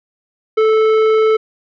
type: tone with tanh clipping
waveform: sine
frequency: 437.8 Hz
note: A4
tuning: 9 cents flat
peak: -11 dBFS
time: 0.57-1.37 s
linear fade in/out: 10 ms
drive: 12 dB
effects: none